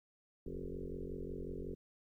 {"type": "tone with frequency modulation", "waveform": "sine", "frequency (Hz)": 210, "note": "G#3", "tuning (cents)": 19, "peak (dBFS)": -40, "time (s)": [0.46, 1.75], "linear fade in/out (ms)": 5, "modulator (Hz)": 45.5, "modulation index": 5.3, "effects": ["13-bit"]}